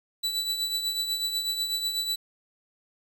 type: tone with tremolo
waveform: 40% pulse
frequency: 3959 Hz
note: B7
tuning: 3 cents sharp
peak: -23 dBFS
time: 0.23-2.16 s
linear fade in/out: 10 ms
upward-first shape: triangle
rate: 8.1 Hz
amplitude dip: 60%
effects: 10-bit